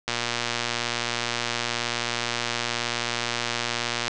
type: click train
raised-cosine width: 0.2 ms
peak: -8 dBFS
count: 477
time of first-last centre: 0.08-4.08 s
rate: 119 Hz
effects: resampled to 22050 Hz